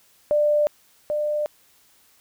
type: tone pair in turn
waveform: sine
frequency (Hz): 594 / 597.8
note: D5 / D5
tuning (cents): +20 / +31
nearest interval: unison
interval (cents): 11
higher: second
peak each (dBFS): -16 / -21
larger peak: first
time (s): 0.31-0.67 / 1.1-1.46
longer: neither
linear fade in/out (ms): 0
effects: white hiss -58 dBFS RMS until 2.2 s